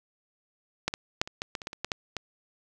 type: clicks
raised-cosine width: 0.2 ms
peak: -9 / -14 / -6 / -22 / -14 / -15 / -23 / -16 / -22 / -13 / -11 / -15 dBFS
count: 12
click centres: 0.88 / 0.939 / 1.215 / 1.275 / 1.419 / 1.552 / 1.618 / 1.671 / 1.731 / 1.846 / 1.918 / 2.167 s
effects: none